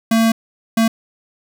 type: tone bursts at uneven times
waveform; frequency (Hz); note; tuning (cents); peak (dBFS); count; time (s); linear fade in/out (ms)
square; 225.9; A3; +46; -12; 2; 0.11-0.32 / 0.77-0.88; 5
effects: none